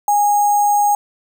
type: tone with sample-and-hold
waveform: sine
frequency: 822 Hz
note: G#5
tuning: 18 cents flat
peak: -11 dBFS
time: 0.08-0.95 s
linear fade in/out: 2 ms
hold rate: 7350 Hz
effects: none